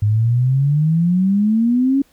sine exponential sweep, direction up, 102.4 to 280 Hz, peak -12 dBFS, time 0.02-2.02 s, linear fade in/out 5 ms, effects pink hiss -56 dBFS RMS until 2.12 s

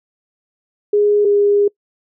sine tone pair in turn, 413.8 / 407.9 Hz, G#4 / G#4, -6 / -31 cents, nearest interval unison, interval 25 cents, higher first, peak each -10 dBFS, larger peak neither, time 0.93-1.25 / 1.25-1.68 s, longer second, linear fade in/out 5 ms, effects noise-tail reverb RT60 0.1 s tail -25 dB re dry

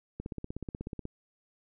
click train, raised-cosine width 3 ms, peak -24 dBFS, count 15, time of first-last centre 0.2-1.054 s, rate 16.4 Hz, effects none

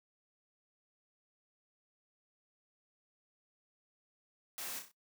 white noise with echo, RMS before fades -43 dBFS, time 4.58-4.79 s, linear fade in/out 0 ms, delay 31 ms, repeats 4, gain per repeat -6 dB, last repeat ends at 4.914 s, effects noise-tail reverb RT60 0.1 s tail -17 dB re dry + high-pass 200 Hz 12 dB/octave

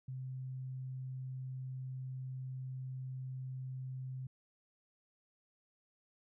sine tone, 130 Hz, C3, 11 cents flat, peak -40 dBFS, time 0.08-4.27 s, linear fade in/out 5 ms, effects none

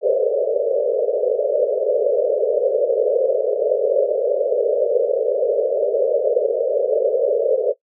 white band-pass noise, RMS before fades -18 dBFS, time 0.01-7.74 s, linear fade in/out 50 ms, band 420 to 600 Hz, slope 96 dB/octave, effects noise-tail reverb RT60 0.1 s tail -20 dB re dry

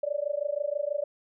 sine tone with amplitude modulation, 582 Hz, D5, 16 cents flat, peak -23 dBFS, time 0.03-1.04 s, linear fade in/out 5 ms, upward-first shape sine, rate 26.2 Hz, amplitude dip 95%, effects none

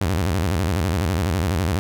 sawtooth tone with vibrato, 87.9 Hz, F2, 12 cents sharp, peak -15 dBFS, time 0.01-1.79 s, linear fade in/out 0 ms, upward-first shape square, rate 12 Hz, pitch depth 190 cents each way, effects none

